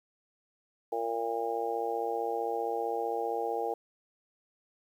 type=harmonic tone; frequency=115.4 Hz; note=A#2; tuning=17 cents flat; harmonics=3 / 4 / 5 / 6 / 7; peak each=-40 / -33 / -41 / -38 / -34 dBFS; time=0.92-3.74 s; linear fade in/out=5 ms; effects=10-bit